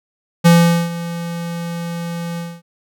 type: tone with ADSR envelope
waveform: square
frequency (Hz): 170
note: F3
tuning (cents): -46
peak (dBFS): -6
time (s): 0.44-2.62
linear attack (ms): 21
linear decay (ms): 430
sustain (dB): -17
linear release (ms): 240
effects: none